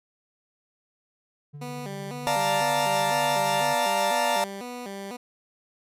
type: tone with tremolo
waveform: triangle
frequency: 145.7 Hz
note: D3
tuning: 13 cents flat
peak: -34 dBFS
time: 1.53-3.75 s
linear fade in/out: 20 ms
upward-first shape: sine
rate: 13 Hz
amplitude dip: 30%
type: tone with vibrato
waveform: 15% pulse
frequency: 220 Hz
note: A3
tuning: in tune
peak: -28 dBFS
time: 1.61-5.17 s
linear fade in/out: 10 ms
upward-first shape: square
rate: 2 Hz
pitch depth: 190 cents each way
type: chord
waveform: 40% pulse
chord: Bb major seventh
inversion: first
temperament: equal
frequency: 587.3 / 698.5 / 880 / 932.3 Hz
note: D5 / F5 / A5 / Bb5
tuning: 0 / 0 / 0 / 0 cents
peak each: -27 dBFS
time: 2.27-4.44 s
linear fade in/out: 0 ms
effects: resampled to 32000 Hz